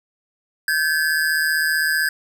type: ring-modulated tone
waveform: square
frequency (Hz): 1632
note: G#6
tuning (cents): -31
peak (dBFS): -15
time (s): 0.68-2.09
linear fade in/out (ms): 2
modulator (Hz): 77.8
effects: none